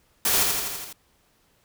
white noise with echo, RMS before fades -22 dBFS, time 0.25-0.43 s, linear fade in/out 2 ms, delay 83 ms, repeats 6, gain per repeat -3 dB, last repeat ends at 0.928 s, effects pink hiss -64 dBFS RMS until 1.64 s

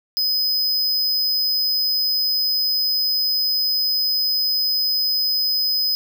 square tone, 5030 Hz, D#8, 18 cents sharp, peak -18 dBFS, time 0.17-5.95 s, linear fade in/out 0 ms, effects none

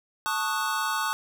square chord, D# half-diminished seventh, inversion second, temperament equal, 880 / 1108.7 / 1244.5 / 1480 Hz, A5 / C#6 / D#6 / F#6, 0 / 0 / 0 / 0 cents, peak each -32 dBFS, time 0.26-1.13 s, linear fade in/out 0 ms, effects none

